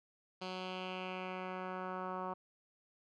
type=tone with low-pass filter sweep; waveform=10% pulse; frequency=185 Hz; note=F#3; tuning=in tune; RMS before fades=-42 dBFS; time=0.41-2.34 s; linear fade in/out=10 ms; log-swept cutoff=4100 to 1100 Hz; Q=2.6; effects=none